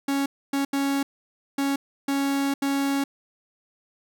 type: tone bursts at uneven times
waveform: 45% pulse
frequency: 277.2 Hz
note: C#4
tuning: in tune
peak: -22 dBFS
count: 6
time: 0.08-0.26 / 0.53-0.65 / 0.73-1.03 / 1.58-1.76 / 2.08-2.54 / 2.62-3.04 s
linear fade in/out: 5 ms
effects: none